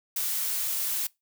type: noise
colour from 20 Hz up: blue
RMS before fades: -29 dBFS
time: 0.16-1.07 s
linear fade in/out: 5 ms
effects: noise-tail reverb RT60 0.2 s tail -23 dB re dry